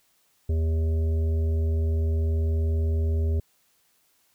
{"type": "harmonic tone", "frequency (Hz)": 80.2, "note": "E2", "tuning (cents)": -47, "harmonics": [1, 3, 5, 7, 8], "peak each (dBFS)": [-21, -38, -36, -45, -51], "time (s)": [0.49, 3.4], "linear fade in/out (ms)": 5, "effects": ["white hiss -66 dBFS RMS until 4.34 s"]}